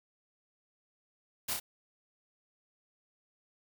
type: noise with echo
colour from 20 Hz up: white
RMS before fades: -34 dBFS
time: 1.48-1.54 s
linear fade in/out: 10 ms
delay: 30 ms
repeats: 2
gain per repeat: -3 dB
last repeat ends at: 1.6 s
effects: none